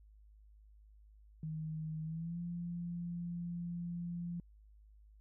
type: tone with pitch glide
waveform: sine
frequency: 157.5 to 172.75 Hz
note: D#3 to F3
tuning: +21 to -19 cents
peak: -38 dBFS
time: 1.43-4.4 s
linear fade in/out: 2 ms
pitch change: +160 cents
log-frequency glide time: 2.03-2.39 s
effects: added 52 Hz sine -58 dBFS peak until 5.2 s

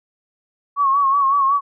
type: tone with vibrato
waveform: sine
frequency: 1108.7 Hz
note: C#6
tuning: in tune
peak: -13 dBFS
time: 0.76-1.61 s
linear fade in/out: 50 ms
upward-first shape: sine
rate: 5.4 Hz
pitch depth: 60 cents each way
effects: none

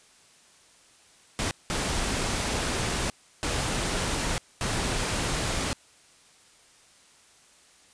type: noise bursts at uneven times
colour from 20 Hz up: pink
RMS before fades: -28 dBFS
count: 4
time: 1.39-1.51 / 1.7-3.1 / 3.43-4.38 / 4.61-5.73 s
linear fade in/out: 0 ms
effects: white hiss -57 dBFS RMS until 7.93 s + resampled to 22050 Hz

